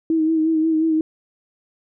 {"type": "tone with vibrato", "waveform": "sine", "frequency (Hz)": 319, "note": "D#4", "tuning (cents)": 43, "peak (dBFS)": -15, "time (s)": [0.1, 1.01], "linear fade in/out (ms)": 2, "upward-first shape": "sine", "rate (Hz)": 5.6, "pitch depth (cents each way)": 36, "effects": []}